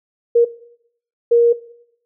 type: tone bursts at uneven times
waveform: sine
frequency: 470.7 Hz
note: A#4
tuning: 17 cents sharp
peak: -8 dBFS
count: 2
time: 0.35-0.45 / 1.31-1.53 s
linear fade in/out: 10 ms
effects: noise-tail reverb RT60 0.7 s tail -18 dB re dry